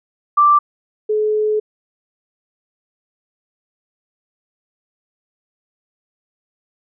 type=tone pair in turn; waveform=sine; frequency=1174.7 / 427.2 Hz; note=D6 / G#4; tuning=0 / +49 cents; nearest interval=octave + tritone; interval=1751 cents; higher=first; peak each=-8 / -14 dBFS; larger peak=first; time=0.37-0.59 / 1.09-1.6 s; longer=second; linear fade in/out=10 ms; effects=none

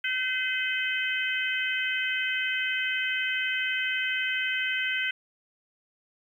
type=harmonic tone; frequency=512 Hz; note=C5; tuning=38 cents flat; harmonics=3 / 4 / 5 / 6; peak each=-30 / -31 / -32 / -33 dBFS; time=0.04-5.11 s; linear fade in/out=5 ms; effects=10-bit

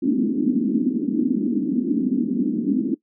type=band-pass noise; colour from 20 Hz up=white; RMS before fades=-21 dBFS; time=0.02-2.95 s; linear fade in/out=10 ms; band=210 to 300 Hz; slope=48 dB/octave; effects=noise-tail reverb RT60 0.1 s tail -19 dB re dry

